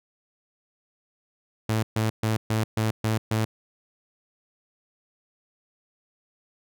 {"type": "tone bursts", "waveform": "sawtooth", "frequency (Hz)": 110, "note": "A2", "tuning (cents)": 0, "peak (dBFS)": -18, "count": 7, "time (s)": [1.69, 3.45], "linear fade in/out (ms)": 5, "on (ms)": 140, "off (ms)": 130, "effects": []}